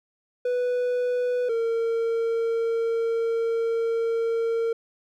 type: tone pair in turn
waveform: triangle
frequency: 493.9 / 458.2 Hz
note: B4 / A#4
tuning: 0 / -30 cents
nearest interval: minor second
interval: 130 cents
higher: first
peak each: -20 dBFS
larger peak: neither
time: 0.45-1.49 / 1.49-4.73 s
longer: second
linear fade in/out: 5 ms
effects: none